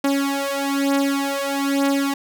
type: beating tone pair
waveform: sawtooth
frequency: 277.2 / 278.3 Hz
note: C#4 / C#4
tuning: 0 / +7 cents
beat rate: 1.1 Hz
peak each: -18 / -18 dBFS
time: 0.04-2.14 s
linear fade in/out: 5 ms
effects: none